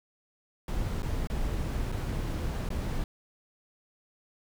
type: noise with dropouts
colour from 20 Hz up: brown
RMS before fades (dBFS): -31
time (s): 0.68-3.04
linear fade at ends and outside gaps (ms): 2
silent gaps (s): 1.022-1.029 / 1.272-1.299 / 1.918-1.922 / 2.69-2.703
effects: none